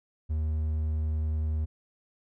triangle tone, 77.6 Hz, D#2, 4 cents flat, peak -24 dBFS, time 0.29-1.66 s, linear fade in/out 20 ms, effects none

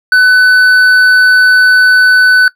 triangle tone with hard clipping, 1500 Hz, F#6, 23 cents sharp, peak -4 dBFS, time 0.12-2.48 s, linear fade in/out 2 ms, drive 8 dB, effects noise-tail reverb RT60 0.1 s tail -20 dB re dry

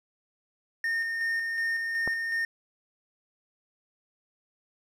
triangle tone with tremolo, 1829 Hz, A#6, 33 cents flat, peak -24 dBFS, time 0.84-2.45 s, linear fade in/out 2 ms, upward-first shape square, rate 2.7 Hz, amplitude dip 30%
click, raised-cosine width 1 ms, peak -18 dBFS, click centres 2.076 s
effects none

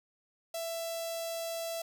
sawtooth tone with notch filter, 665 Hz, E5, 15 cents sharp, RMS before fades -37 dBFS, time 0.54-1.82 s, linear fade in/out 5 ms, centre 1600 Hz, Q 0.53, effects none

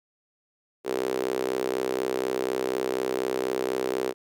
sawtooth tone with high-pass filter, 64.1 Hz, C2, 35 cents flat, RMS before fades -28 dBFS, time 0.84-4.14 s, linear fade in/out 50 ms, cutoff 400 Hz, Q 4.6, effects none

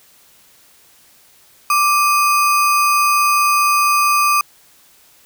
sine tone with sample-and-hold, 1174.7 Hz, D6, in tune, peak -11 dBFS, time 1.7-4.41 s, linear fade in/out 2 ms, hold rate 3675 Hz, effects white hiss -50 dBFS RMS until 5.25 s

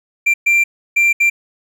triangle tone bursts at uneven times, 2365 Hz, D7, 12 cents sharp, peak -8 dBFS, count 4, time 0.26-0.34 / 0.46-0.64 / 0.96-1.13 / 1.2-1.3 s, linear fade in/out 10 ms, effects none

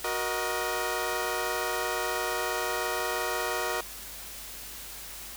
15% pulse chord, D# minor, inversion first, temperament equal with one note detuned, 370 / 473.2 / 622.3 Hz, F#4 / A#4 / D#5, 0 / +26 / 0 cents, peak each -27 / -26 / -27 dBFS, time 0.04-3.81 s, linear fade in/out 5 ms, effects added 50 Hz sine -51 dBFS peak until 5.36 s + white hiss -42 dBFS RMS until 5.36 s

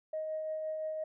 sine tone with tremolo, 626 Hz, D#5, 10 cents sharp, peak -32 dBFS, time 0.13-1.04 s, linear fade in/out 5 ms, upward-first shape triangle, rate 5.8 Hz, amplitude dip 30%, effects tanh soft clip ceiling -28 dBFS

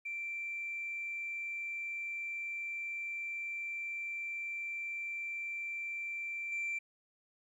sine tone with level steps, 2349 Hz, D7, in tune, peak -36 / -32 dBFS, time 0.05-6.79 s, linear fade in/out 10 ms, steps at 6.52 s, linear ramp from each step 2 ms, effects tanh soft clip ceiling -32 dBFS + 12-bit

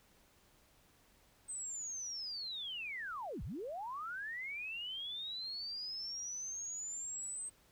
sine linear two-way sweep, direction down then up, 8330 to 38.89 to 8330 Hz, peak -40 dBFS, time 1.48-7.5 s, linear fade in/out 20 ms, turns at 3.43 s, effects pink hiss -68 dBFS RMS until 7.71 s

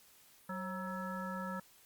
harmonic tone with a mistuned harmonic, 188.5 Hz, F#3, 32 cents sharp, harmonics 1 / 3 / 5 / 7 / 9, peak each -41 / -46 / -46 / -44 / -48 dBFS, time 0.49-1.6 s, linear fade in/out 5 ms, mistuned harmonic 3, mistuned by -80 cents, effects white hiss -63 dBFS RMS until 1.85 s + Opus 48 kbps

